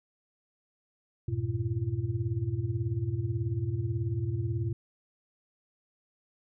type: tone cluster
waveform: sine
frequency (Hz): 84.9 / 103.1 / 121.4 / 340.1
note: F2 / G#2 / B2 / F4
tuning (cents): -48 / -12 / -29 / -46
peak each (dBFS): -38 / -32 / -31 / -39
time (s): 1.28-4.73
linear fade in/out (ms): 5
effects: none